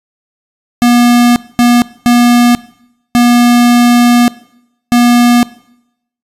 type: tone bursts at uneven times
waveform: square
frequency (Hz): 240.9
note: B3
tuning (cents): -43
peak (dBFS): -5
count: 5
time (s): 0.82-1.36 / 1.59-1.82 / 2.06-2.55 / 3.15-4.28 / 4.92-5.43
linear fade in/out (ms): 0
effects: noise-tail reverb RT60 0.8 s tail -20 dB re dry + resampled to 32000 Hz